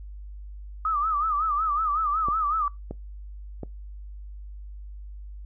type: tone with vibrato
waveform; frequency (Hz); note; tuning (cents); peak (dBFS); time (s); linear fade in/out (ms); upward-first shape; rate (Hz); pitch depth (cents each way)
sine; 1232; D#6; -17; -22; 0.85-2.68; 2; sine; 5.4; 120
type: clicks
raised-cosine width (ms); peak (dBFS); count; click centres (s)
2; -20; 3; 2.285 / 2.91 / 3.633
effects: noise-tail reverb RT60 0.2 s tail -23 dB re dry + added 50 Hz sine -37 dBFS peak until 5.45 s